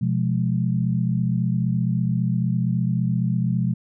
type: chord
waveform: sine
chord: F diminished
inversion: second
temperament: just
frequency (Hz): 125.72 / 174.61 / 209.5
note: Cb3 / F3 / Ab3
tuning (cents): +31 / 0 / +15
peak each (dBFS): -22 / -23 / -26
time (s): 0.01-3.74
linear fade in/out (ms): 10
effects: none